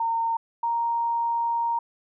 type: tone pair in turn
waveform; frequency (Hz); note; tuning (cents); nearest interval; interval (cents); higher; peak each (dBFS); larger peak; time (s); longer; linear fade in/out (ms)
sine; 916 / 932.5; A#5 / A#5; -31 / 0; unison; 31; second; -22; neither; 0-0.37 / 0.63-1.79; second; 5
effects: none